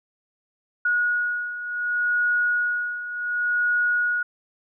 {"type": "beating tone pair", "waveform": "sine", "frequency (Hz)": [1451, 1451.68], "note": ["F#6", "F#6"], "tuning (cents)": [-34, -33], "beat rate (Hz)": 0.68, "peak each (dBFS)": [-27, -22], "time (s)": [0.85, 4.23], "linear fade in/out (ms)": 5, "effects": []}